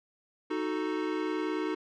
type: chord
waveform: square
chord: D# diminished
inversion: none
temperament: equal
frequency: 311.1 / 370 / 440 Hz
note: D#4 / F#4 / A4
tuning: 0 / 0 / 0 cents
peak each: -33 / -35 / -37 dBFS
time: 0.5-1.75 s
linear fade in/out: 10 ms
effects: low-pass 3000 Hz 12 dB/octave